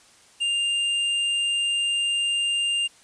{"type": "tone with tanh clipping", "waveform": "sine", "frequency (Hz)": 2800, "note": "F7", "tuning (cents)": 4, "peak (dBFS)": -23, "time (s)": [0.4, 2.88], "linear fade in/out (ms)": 20, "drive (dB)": 12, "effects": ["white hiss -54 dBFS RMS until 3.03 s", "resampled to 22050 Hz"]}